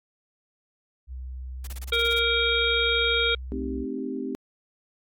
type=tone; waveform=sine; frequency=63.8 Hz; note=C2; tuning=43 cents flat; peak=-33 dBFS; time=1.07-3.86 s; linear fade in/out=50 ms
type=noise bursts; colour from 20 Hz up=white; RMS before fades=-41 dBFS; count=10; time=1.64-2.194 s; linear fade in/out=5 ms; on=32 ms; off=26 ms
type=harmonic tone; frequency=466.2 Hz; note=A#4; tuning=in tune; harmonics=1 / 3 / 5 / 7 / 8; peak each=-27 / -27 / -27 / -27 / -27 dBFS; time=1.92-3.35 s; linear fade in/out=5 ms
type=chord; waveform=sine; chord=A half-diminished seventh; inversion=none; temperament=equal with one note detuned; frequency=219.4 / 261.6 / 311.1 / 392 Hz; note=A3 / C4 / Eb4 / G4; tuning=-5 / 0 / 0 / 0 cents; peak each=-37 / -31 / -36 / -34 dBFS; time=3.52-4.35 s; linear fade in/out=0 ms
effects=AAC 64 kbps